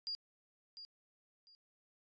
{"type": "tone with echo", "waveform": "sine", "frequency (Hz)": 4802, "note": "D8", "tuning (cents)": 38, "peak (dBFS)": -35, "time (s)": [0.07, 0.15], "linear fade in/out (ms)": 0, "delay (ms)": 700, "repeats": 2, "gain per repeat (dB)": -13, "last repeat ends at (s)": 1.55, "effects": ["tanh soft clip ceiling -37 dBFS", "resampled to 16000 Hz"]}